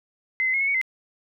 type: tone with pitch steps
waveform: sine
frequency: 2058 / 2044 / 2162 / 2195 / 2234 / 2064 Hz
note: C7 / C7 / C#7 / C#7 / C#7 / C7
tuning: -29 / -41 / -44 / -18 / +13 / -24 cents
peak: -20 dBFS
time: 0.4-0.814 s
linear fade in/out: 0 ms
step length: 69 ms
effects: none